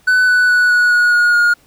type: tone with pitch steps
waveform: triangle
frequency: 1500 / 1487.9 / 1475.9 / 1464 / 1452.3 / 1440.6 / 1429 Hz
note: F#6 / F#6 / F#6 / F#6 / F#6 / F#6 / F6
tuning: +23 / +9 / -5 / -19 / -33 / -47 / +39 cents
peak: -7 dBFS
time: 0.07-1.54 s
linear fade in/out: 10 ms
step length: 210 ms
effects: pink hiss -52 dBFS RMS until 1.66 s